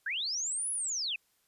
sine linear two-way sweep, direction up then down, 1484 to 10548 to 2425 Hz, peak -31 dBFS, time 0.06-1.16 s, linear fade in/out 5 ms, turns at 0.71 s, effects white hiss -72 dBFS RMS until 1.47 s + resampled to 32000 Hz

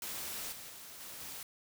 white noise with level steps, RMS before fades -41 / -48 / -50 / -47 / -45 dBFS, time 0.02-1.43 s, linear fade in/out 2 ms, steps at 0.52 / 0.69 / 1 / 1.2 s, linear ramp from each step 5 ms, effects none

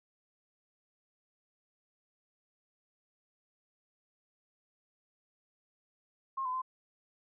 sine tone with pitch steps, 1070 / 1014 / 1034 Hz, C6 / B5 / C6, +38 / +45 / -21 cents, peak -32 dBFS, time 6.37-6.619 s, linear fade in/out 10 ms, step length 83 ms, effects none

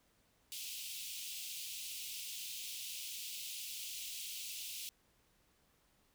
pink high-pass noise, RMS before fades -45 dBFS, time 0.52-4.89 s, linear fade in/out 0 ms, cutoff 2600 Hz, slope 48 dB/octave, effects pink hiss -73 dBFS RMS until 6.14 s

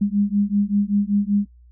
sine beating tone pair, 200.9 / 206.1 Hz, G3 / G#3, +43 / -13 cents, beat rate 5.2 Hz, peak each -20 dBFS, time 0.01-1.46 s, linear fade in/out 10 ms, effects noise-tail reverb RT60 0.1 s tail -21 dB re dry + added 60 Hz sine -46 dBFS peak until 1.71 s

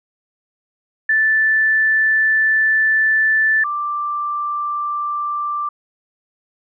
sine tone pair in turn, 1758 / 1178.1 Hz, A6 / D6, -2 / +5 cents, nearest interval perfect fifth, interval 693 cents, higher first, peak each -12 / -19 dBFS, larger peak first, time 1.09-3.64 / 3.64-5.69 s, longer first, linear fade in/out 5 ms, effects none

